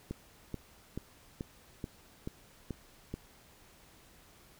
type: click train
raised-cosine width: 3 ms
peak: -24 dBFS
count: 8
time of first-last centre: 0.11-3.14 s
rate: 2.31 Hz
effects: pink hiss -60 dBFS RMS until 4.59 s

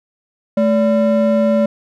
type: ring-modulated tone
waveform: triangle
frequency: 396.3 Hz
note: G4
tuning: 19 cents sharp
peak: -6 dBFS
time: 0.57-1.66 s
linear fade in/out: 5 ms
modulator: 179 Hz
effects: none

